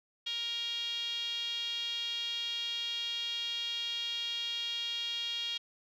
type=tone with band-pass filter; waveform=5% pulse; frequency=468.6 Hz; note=A#4; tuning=9 cents sharp; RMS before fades=-36 dBFS; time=0.26-5.58 s; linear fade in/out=10 ms; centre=3300 Hz; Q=6.4; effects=none